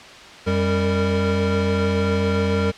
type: tone cluster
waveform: square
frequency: 90.6 / 196.7 / 460.2 Hz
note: F#2 / G3 / A#4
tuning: -36 / +6 / -22 cents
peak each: -23 dBFS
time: 0.46-2.72 s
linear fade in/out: 20 ms
effects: white hiss -40 dBFS RMS until 2.77 s + low-pass 4000 Hz 12 dB/octave